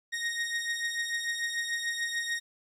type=beating tone pair; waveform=sawtooth; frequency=1864.7 / 1871.5 Hz; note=A#6 / A#6; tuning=0 / +6 cents; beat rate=6.8 Hz; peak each=-28 / -32 dBFS; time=0.12-2.4 s; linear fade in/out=20 ms; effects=low-pass 9000 Hz 12 dB/octave + 11-bit